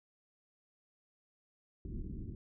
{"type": "low-pass noise", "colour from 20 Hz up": "pink", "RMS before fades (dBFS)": -42, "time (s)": [1.85, 2.35], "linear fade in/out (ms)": 2, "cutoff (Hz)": 350, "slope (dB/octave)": 48, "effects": []}